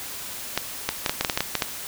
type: clicks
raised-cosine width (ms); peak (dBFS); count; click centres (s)
0.2; -4; 11; 0.576 / 0.89 / 1.062 / 1.095 / 1.21 / 1.248 / 1.298 / 1.375 / 1.406 / 1.553 / 1.622
effects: white hiss -35 dBFS RMS until 1.87 s